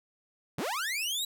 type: linear sweep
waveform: sawtooth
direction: up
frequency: 98 to 3951 Hz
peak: -27 dBFS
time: 0.58-1.25 s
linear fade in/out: 5 ms
effects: none